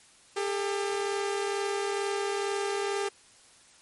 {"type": "tone pair together", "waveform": "sawtooth", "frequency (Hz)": [400, 442.2], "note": ["G4", "A4"], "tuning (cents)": [35, 9], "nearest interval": "major second", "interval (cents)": 174, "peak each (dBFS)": [-25, -31], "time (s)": [0.36, 3.09], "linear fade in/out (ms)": 10, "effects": ["white hiss -57 dBFS RMS until 3.81 s", "MP3 48 kbps"]}